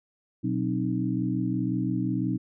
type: harmonic tone with a mistuned harmonic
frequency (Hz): 62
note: B1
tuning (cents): +7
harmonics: 2 / 3 / 4 / 5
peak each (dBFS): -30 / -30 / -30 / -30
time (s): 0.43-2.38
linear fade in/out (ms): 20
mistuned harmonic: 4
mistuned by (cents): +110
effects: none